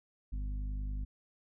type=harmonic tone; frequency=50.5 Hz; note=G#1; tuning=48 cents flat; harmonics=1 / 2 / 3 / 4 / 5; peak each=-34 / -50 / -51 / -56 / -52 dBFS; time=0.32-1.05 s; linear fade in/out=10 ms; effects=none